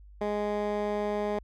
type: tone with band-pass filter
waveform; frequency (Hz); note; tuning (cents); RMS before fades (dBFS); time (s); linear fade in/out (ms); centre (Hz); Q
15% pulse; 207.7; G#3; 0; -30; 0.21-1.39; 5; 540; 0.68
effects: added 50 Hz sine -48 dBFS peak until 1.43 s